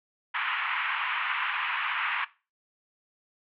pink band-pass noise, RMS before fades -30 dBFS, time 0.34-2.25 s, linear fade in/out 10 ms, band 950 to 2900 Hz, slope 48 dB/octave, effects noise-tail reverb RT60 0.3 s tail -18 dB re dry

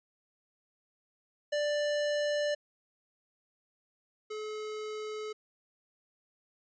square tone pair in turn, 589 / 428.6 Hz, D5 / A4, +5 / -45 cents, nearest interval tritone, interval 550 cents, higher first, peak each -29 / -37 dBFS, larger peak first, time 1.52-2.55 / 4.3-5.33 s, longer neither, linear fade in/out 10 ms, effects resampled to 16000 Hz

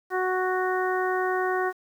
harmonic tone, 370 Hz, F#4, in tune, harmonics 1 / 2 / 3 / 4 / 5, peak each -26 / -29 / -31 / -32 / -33 dBFS, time 0.1-1.73 s, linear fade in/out 50 ms, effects 9-bit

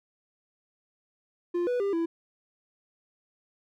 triangle tone with pitch steps, 349.2 / 491.7 / 398.5 / 332.8 Hz, F4 / B4 / G4 / E4, 0 / -8 / +28 / +17 cents, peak -23 dBFS, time 1.54-2.06 s, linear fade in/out 10 ms, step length 130 ms, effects none

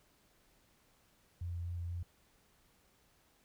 sine tone with vibrato, 86.6 Hz, F2, 14 cents flat, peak -37 dBFS, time 1.41-2.03 s, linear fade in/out 5 ms, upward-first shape square, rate 4.1 Hz, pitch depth 11 cents each way, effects pink hiss -70 dBFS RMS until 3.44 s

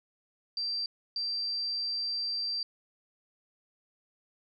sine tone bursts at uneven times, 4699 Hz, D8, in tune, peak -30 dBFS, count 2, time 0.57-0.86 / 1.16-2.63 s, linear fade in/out 2 ms, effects none

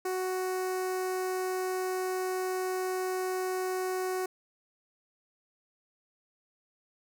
sawtooth tone with notch filter, 371.1 Hz, F#4, 5 cents sharp, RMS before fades -32 dBFS, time 0.05-4.26 s, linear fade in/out 5 ms, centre 3300 Hz, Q 0.93, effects none

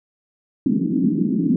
pink band-pass noise, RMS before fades -19 dBFS, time 0.66-1.56 s, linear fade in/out 2 ms, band 180 to 310 Hz, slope 48 dB/octave, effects none

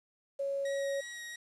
sine tone, 554.4 Hz, C#5, in tune, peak -31 dBFS, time 0.39-1.01 s, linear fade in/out 10 ms
sawtooth tone with vibrato, 1900 Hz, A#6, 33 cents sharp, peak -38 dBFS, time 0.65-1.36 s, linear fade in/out 5 ms, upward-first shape sine, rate 2.9 Hz, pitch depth 10 cents each way
effects resampled to 24000 Hz + 10-bit

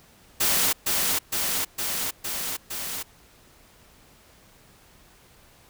white noise with echo, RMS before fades -22 dBFS, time 0.4-0.73 s, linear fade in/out 10 ms, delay 460 ms, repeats 5, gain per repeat -2 dB, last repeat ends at 3.03 s, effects pink hiss -55 dBFS RMS until 5.69 s

